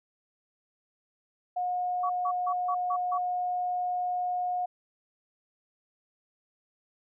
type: tone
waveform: sine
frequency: 721 Hz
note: F#5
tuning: 45 cents flat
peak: -27 dBFS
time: 1.56-4.66 s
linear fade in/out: 10 ms
type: tone bursts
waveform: sine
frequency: 1129 Hz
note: C#6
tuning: 31 cents sharp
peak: -28 dBFS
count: 6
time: 2.03-3.182 s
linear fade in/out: 10 ms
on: 67 ms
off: 150 ms
effects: none